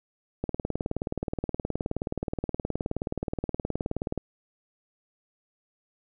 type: click train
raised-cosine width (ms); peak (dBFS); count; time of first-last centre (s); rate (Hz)
2; -15; 72; 0.44-4.177; 19
effects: none